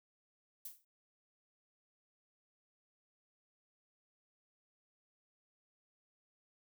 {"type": "noise with exponential decay", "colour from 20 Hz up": "violet", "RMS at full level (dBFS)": -42, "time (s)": [0.65, 0.85], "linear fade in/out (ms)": 5, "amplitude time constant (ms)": 42, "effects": []}